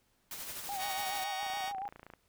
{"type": "noise with tremolo", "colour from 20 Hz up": "white", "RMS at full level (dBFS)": -41, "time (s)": [0.31, 1.24], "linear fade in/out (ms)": 2, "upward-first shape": "sine", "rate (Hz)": 12, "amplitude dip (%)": 40}
{"type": "tone with vibrato", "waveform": "sine", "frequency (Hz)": 784, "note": "G5", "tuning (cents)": 0, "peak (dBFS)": -36, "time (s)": [0.69, 1.88], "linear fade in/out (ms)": 0, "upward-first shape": "sine", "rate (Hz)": 7.1, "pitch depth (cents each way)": 71}
{"type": "chord", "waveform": "10% pulse", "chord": "D# minor seventh", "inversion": "none", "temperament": "just", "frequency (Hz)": [622.3, 746.7, 933.4, 1120.1], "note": ["D#5", "F#5", "A#5", "C#6"], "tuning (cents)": [0, 16, 2, 18], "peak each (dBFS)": -37, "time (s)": [0.77, 1.73], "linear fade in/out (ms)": 50}
{"type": "click train", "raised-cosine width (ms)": 0.5, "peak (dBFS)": -34, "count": 21, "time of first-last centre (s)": [1.43, 2.137], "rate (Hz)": 28.3}
{"effects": ["pink hiss -73 dBFS RMS until 2.28 s"]}